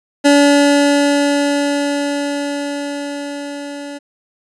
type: tone with level ramp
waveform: 25% pulse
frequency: 286.1 Hz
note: D4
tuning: 45 cents flat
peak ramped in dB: -3 to -23 dBFS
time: 0.24-3.99 s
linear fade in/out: 20 ms
effects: resampled to 24000 Hz